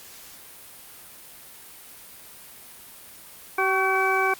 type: harmonic tone with a mistuned harmonic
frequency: 382.6 Hz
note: G4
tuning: 42 cents flat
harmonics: 1 / 2 / 3 / 4 / 6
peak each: -26 / -26 / -26 / -26 / -26 dBFS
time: 3.58-4.34 s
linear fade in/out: 5 ms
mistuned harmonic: 3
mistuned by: -34 cents
effects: white hiss -45 dBFS RMS until 4.39 s + Opus 48 kbps